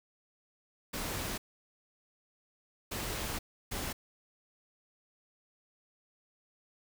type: noise bursts at uneven times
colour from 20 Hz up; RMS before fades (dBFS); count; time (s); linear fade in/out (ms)
pink; -37; 3; 0.93-1.38 / 2.91-3.39 / 3.71-3.93; 10
effects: none